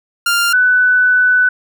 sawtooth / sine tone pair in turn, 1396.9 / 1495.4 Hz, F6 / F#6, 0 / +18 cents, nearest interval minor second, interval 118 cents, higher second, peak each -8 dBFS, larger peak neither, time 0.26-0.53 / 0.53-1.49 s, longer second, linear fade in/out 5 ms, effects none

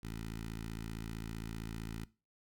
10% pulse tone with notch filter, 55.4 Hz, A1, 13 cents sharp, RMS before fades -43 dBFS, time 0.03-2.05 s, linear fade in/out 5 ms, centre 630 Hz, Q 0.74, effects noise-tail reverb RT60 0.3 s tail -19 dB re dry

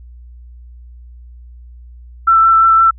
sine tone with vibrato, 1335 Hz, E6, 22 cents sharp, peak -6 dBFS, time 2.27-2.91 s, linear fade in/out 10 ms, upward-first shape sine, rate 5.8 Hz, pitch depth 12 cents each way, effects added 60 Hz sine -34 dBFS peak until 2.98 s

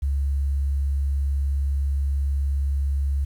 sine tone, 69.5 Hz, C#2, 5 cents sharp, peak -20 dBFS, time 0.02-3.25 s, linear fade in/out 10 ms, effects 9-bit

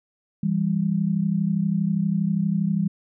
sine tone pair together, 166.35 / 198.8 Hz, E3 / G3, +16 / +25 cents, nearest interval minor third, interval 309 cents, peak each -23 / -22 dBFS, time 0.43-2.88 s, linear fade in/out 5 ms, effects none

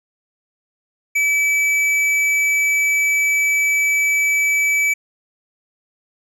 sine tone with tanh clipping, 2300 Hz, D7, 37 cents flat, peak -16 dBFS, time 1.15-4.94 s, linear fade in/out 10 ms, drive 11 dB, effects none

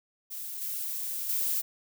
violet noise with level steps, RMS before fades -38 / -34 / -29 dBFS, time 0.3-1.62 s, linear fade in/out 20 ms, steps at 0.61 / 1.29 s, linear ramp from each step 5 ms, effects none

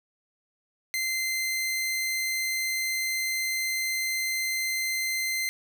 sawtooth tone, 2076 Hz, C7, 14 cents flat, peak -23 dBFS, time 0.94-5.49 s, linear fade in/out 0 ms, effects none

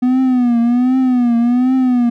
triangle tone with vibrato, 246.9 Hz, B3, in tune, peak -8 dBFS, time 0.02-2.1 s, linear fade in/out 10 ms, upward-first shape triangle, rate 1.3 Hz, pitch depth 110 cents each way, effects none

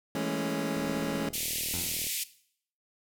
25% pulse chord, A major seventh, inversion second, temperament equal with one note detuned, 164.81 / 207.7 / 223.6 / 277.2 Hz, E3 / G#3 / A3 / C#4, 0 / 0 / +28 / 0 cents, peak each -33 / -32 / -33 / -29 dBFS, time 0.15-1.29 s, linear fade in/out 2 ms
click train, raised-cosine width 2 ms, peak -32 dBFS, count 52, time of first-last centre 0.77-2.068 s, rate 39.3 Hz
white band-pass noise, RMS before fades -33 dBFS, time 1.33-2.24 s, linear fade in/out 10 ms, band 2100 to 15000 Hz, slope 48 dB/octave
15% pulse tone with exponential decay, 86.7 Hz, F2, 12 cents flat, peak -28 dBFS, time 1.74-2.2 s, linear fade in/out 0 ms, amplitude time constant 99 ms
effects noise-tail reverb RT60 0.6 s tail -17 dB re dry

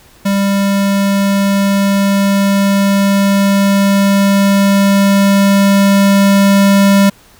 square tone with level ramp, 198.1 Hz, G3, 18 cents sharp, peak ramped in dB -11 to -6 dBFS, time 0.25-7.1 s, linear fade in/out 10 ms, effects pink hiss -44 dBFS RMS until 7.39 s

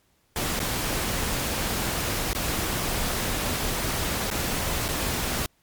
pink noise with dropouts, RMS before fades -27 dBFS, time 0.36-5.46 s, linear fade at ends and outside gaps 1 ms, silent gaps 0.593-0.601 / 2.332-2.349 / 4.302-4.312 / 4.882-4.887 s, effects pink hiss -66 dBFS RMS until 5.62 s + MP3 96 kbps

